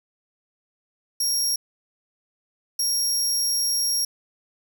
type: tone bursts at uneven times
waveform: 25% pulse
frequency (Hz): 5590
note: F8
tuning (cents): +1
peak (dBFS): -16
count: 2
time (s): 1.2-1.56 / 2.79-4.05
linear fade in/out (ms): 5
effects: none